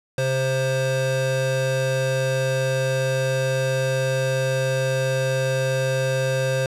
square tone pair together, 132.6 / 526.7 Hz, C3 / C5, +23 / +11 cents, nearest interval 2 octaves, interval 2388 cents, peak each -24 / -23 dBFS, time 0.18-6.66 s, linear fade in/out 2 ms, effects low-pass 10000 Hz 12 dB/octave

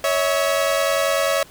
sawtooth tone pair together, 558 / 648.3 Hz, C#5 / E5, +11 / -29 cents, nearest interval minor third, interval 260 cents, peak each -16 / -17 dBFS, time 0.04-1.43 s, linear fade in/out 2 ms, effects pink hiss -46 dBFS RMS until 1.5 s

